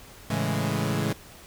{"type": "chord", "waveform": "sawtooth", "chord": "A major seventh", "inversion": "none", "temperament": "equal", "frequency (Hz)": [110, 138.59, 164.81, 207.7], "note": ["A2", "C#3", "E3", "G#3"], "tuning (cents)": [0, 0, 0, 0], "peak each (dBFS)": -26, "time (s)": [0.3, 1.13], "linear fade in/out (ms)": 5, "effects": ["pink hiss -48 dBFS RMS until 1.46 s"]}